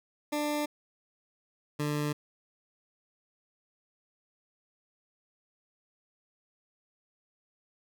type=tone pair in turn; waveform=20% pulse; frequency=296.5 / 148.25 Hz; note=D4 / D3; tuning=+17 / +17 cents; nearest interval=octave; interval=1200 cents; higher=first; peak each=-24 dBFS; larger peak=neither; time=0.32-0.66 / 1.79-2.13 s; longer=neither; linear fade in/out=10 ms; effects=none